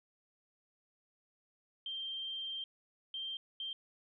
sine tone bursts at uneven times, 3159 Hz, G7, 13 cents sharp, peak -38 dBFS, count 3, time 1.86-2.64 / 3.14-3.37 / 3.6-3.73 s, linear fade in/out 2 ms, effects none

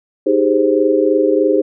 sine chord, Ab major seventh, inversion second, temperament equal, 311.1 / 392 / 415.3 / 523.3 Hz, Eb4 / G4 / Ab4 / C5, 0 / 0 / 0 / 0 cents, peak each -16 dBFS, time 0.26-1.62 s, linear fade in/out 10 ms, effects none

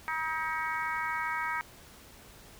harmonic tone, 317.7 Hz, D#4, 36 cents sharp, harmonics 3 / 4 / 5 / 6 / 7, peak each -35 / -36 / -37 / -38 / -38 dBFS, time 0.08-1.61 s, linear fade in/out 0 ms, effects pink hiss -53 dBFS RMS until 2.59 s

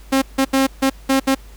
sawtooth tone bursts at uneven times, 268.3 Hz, C4, 44 cents sharp, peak -9 dBFS, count 6, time 0.12-0.22 / 0.38-0.45 / 0.53-0.67 / 0.82-0.9 / 1.09-1.2 / 1.27-1.35 s, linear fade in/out 10 ms, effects added 50 Hz sine -38 dBFS peak until 1.56 s + pink hiss -48 dBFS RMS until 1.56 s

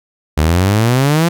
sawtooth exponential sweep, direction up, 73.5 to 174.61 Hz, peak -6 dBFS, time 0.37-1.29 s, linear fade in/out 10 ms, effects none

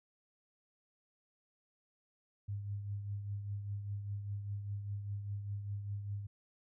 sine tone with tremolo, 101.4 Hz, G#2, 41 cents flat, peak -35 dBFS, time 2.48-6.27 s, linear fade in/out 10 ms, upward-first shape triangle, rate 5 Hz, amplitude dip 55%, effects none

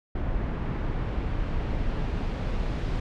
brown noise with low-pass filter sweep, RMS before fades -28 dBFS, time 0.15-3 s, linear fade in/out 5 ms, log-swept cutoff 2000 to 4500 Hz, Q 0.8, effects none

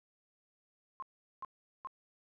sine tone bursts, 1063 Hz, C6, 27 cents sharp, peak -39 dBFS, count 3, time 1-1.872 s, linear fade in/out 0 ms, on 24 ms, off 400 ms, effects none

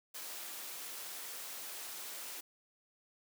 white high-pass noise, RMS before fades -45 dBFS, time 0.14-2.41 s, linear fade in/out 10 ms, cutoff 320 Hz, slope 12 dB/octave, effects none

